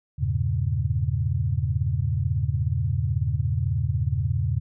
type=chord; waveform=sine; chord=E diminished seventh; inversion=none; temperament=equal with one note detuned; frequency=82.41 / 100.12 / 116.54 / 138.59 Hz; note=E2 / G2 / Bb2 / Db3; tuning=0 / +37 / 0 / 0 cents; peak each=-27 dBFS; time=0.18-4.6 s; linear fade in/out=20 ms; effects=none

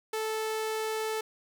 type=tone; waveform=sawtooth; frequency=438 Hz; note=A4; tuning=8 cents flat; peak=-26 dBFS; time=0.13-1.21 s; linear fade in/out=5 ms; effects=10-bit

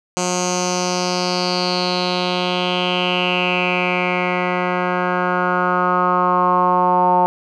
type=tone with low-pass filter sweep; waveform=10% pulse; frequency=180 Hz; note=F#3; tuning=47 cents flat; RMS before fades=-18 dBFS; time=0.17-7.26 s; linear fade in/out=0 ms; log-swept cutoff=7000 to 880 Hz; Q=5.5; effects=none

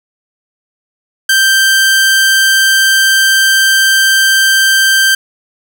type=tone; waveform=sawtooth; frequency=1568 Hz; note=G6; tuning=in tune; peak=-3 dBFS; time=1.29-5.15 s; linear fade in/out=5 ms; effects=none

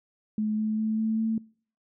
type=tone with pitch steps; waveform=sine; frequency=214.2 / 216.3 / 218.4 / 220.6 / 222.8 Hz; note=A3 / A3 / A3 / A3 / A3; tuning=-46 / -29 / -13 / +5 / +22 cents; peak=-24 dBFS; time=0.38-1.38 s; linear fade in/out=2 ms; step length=200 ms; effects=noise-tail reverb RT60 0.5 s tail -25 dB re dry

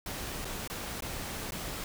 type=noise with dropouts; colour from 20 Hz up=pink; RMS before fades=-38 dBFS; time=0.06-1.84 s; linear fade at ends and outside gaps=2 ms; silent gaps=0.447-0.452 / 0.676-0.699 / 1.007-1.022 / 1.508-1.52 s; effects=none

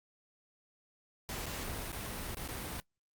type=noise with dropouts; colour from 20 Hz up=pink; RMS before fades=-40 dBFS; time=1.29-2.8 s; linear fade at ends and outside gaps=0 ms; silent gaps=1.458-1.465 / 1.918-1.928 / 2.346-2.37 / 2.477-2.487 s; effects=noise-tail reverb RT60 0.1 s tail -19 dB re dry + Opus 48 kbps

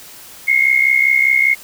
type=tone pair together; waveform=sine; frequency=2121 / 2186 Hz; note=C7 / C#7; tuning=+23 / -25 cents; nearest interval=minor second; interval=52 cents; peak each=-13 dBFS; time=0.47-1.55 s; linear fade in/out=20 ms; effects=white hiss -38 dBFS RMS until 1.63 s

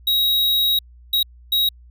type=tone bursts at uneven times; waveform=square; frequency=3815 Hz; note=A#7; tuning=39 cents sharp; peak=-16 dBFS; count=3; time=0.07-0.79 / 1.13-1.23 / 1.52-1.69 s; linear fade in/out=5 ms; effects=added 60 Hz sine -43 dBFS peak until 1.9 s

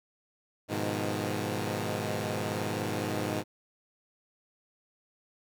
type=chord; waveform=10% pulse; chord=F half-diminished seventh; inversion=first; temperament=equal; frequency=103.83 / 123.47 / 155.56 / 174.61 Hz; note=Ab2 / Cb3 / Eb3 / F3; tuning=0 / 0 / 0 / 0 cents; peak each=-25 / -28 / -29 / -31 dBFS; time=0.68-3.44 s; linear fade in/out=50 ms; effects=none

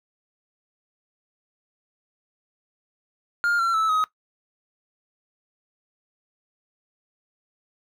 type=tone with pitch steps; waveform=triangle; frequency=1409 / 1358.6 / 1310.1 / 1263.3 Hz; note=F6 / F6 / E6 / D#6; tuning=+15 / -48 / -11 / +26 cents; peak=-17 dBFS; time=3.44-4.04 s; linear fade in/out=0 ms; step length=150 ms; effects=noise-tail reverb RT60 0.1 s tail -17 dB re dry

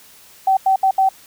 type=tone bursts at uneven times; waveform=sine; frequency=768 Hz; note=G5; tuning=36 cents flat; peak=-11 dBFS; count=4; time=0.47-0.57 / 0.66-0.76 / 0.83-0.91 / 0.98-1.09 s; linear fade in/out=5 ms; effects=white hiss -46 dBFS RMS until 1.26 s

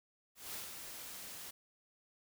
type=noise with ADSR envelope; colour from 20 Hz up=white; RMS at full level=-43 dBFS; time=0.35-1.51 s; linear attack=190 ms; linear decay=140 ms; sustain=-5 dB; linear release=8 ms; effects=none

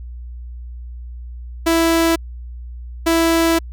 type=tone pair in turn; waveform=sawtooth; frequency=330.6 / 330.6 Hz; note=E4 / E4; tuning=+5 / +5 cents; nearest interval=unison; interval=0 cents; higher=neither; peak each=-9 / -9 dBFS; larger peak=neither; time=1.66-2.16 / 3.06-3.59 s; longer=second; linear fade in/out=10 ms; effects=added 60 Hz sine -29 dBFS peak until 3.72 s

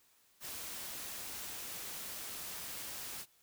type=noise; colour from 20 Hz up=white; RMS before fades=-44 dBFS; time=0.4-3.26 s; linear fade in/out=50 ms; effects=white hiss -69 dBFS RMS until 3.42 s

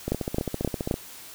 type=two click trains; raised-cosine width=2 ms; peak=-14 / -10 dBFS; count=14 / 4; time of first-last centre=0.08-0.941 / 0.12-0.912 s; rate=15.1 / 3.79 Hz; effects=white hiss -44 dBFS RMS until 1.34 s

